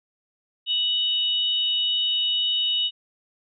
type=tone pair together; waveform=sine; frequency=2960 / 3729 Hz; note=F#7 / A#7; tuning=0 / 0 cents; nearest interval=major third; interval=400 cents; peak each=-22 / -25 dBFS; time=0.66-2.91 s; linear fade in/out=50 ms; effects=none